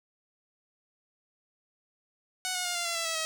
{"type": "tone with pitch steps", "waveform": "5% pulse", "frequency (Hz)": [740, 724.8, 709.9, 695.2, 680.9, 666.9, 653.2, 639.8], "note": ["F#5", "F#5", "F5", "F5", "F5", "E5", "E5", "D#5"], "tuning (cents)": [0, -36, 28, -8, -44, 20, -16, 48], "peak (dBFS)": -18, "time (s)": [2.45, 3.25], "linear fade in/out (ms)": 0, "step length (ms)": 100, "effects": []}